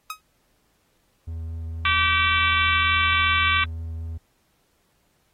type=tone with exponential decay; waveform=sawtooth; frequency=1265 Hz; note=D#6; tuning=28 cents sharp; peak=-22 dBFS; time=0.1-0.21 s; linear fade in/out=2 ms; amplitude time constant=22 ms
type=tone with vibrato; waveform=triangle; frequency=81.6 Hz; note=E2; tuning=17 cents flat; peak=-27 dBFS; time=1.27-4.18 s; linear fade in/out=10 ms; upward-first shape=triangle; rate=4.4 Hz; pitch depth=10 cents each way
type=harmonic tone; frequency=385.5 Hz; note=G4; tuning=29 cents flat; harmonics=3 / 4 / 5 / 6 / 7 / 8 / 9 / 10; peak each=-23 / -26 / -30 / -23 / -27 / -31 / -29 / -38 dBFS; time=1.85-3.64 s; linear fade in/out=2 ms
effects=pink hiss -67 dBFS RMS until 5.33 s + AAC 48 kbps